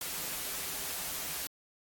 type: noise with comb filter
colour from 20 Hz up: white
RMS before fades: -37 dBFS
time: 0.01-1.47 s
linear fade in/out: 2 ms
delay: 8.8 ms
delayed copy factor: -0.55
effects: AAC 64 kbps